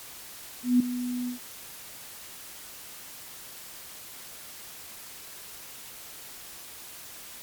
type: tone with ADSR envelope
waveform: sine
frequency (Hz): 246.9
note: B3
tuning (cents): 0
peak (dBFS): -15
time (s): 0.63-1.39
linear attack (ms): 170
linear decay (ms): 5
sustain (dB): -13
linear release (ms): 110
effects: white hiss -44 dBFS RMS until 7.42 s + MP3 96 kbps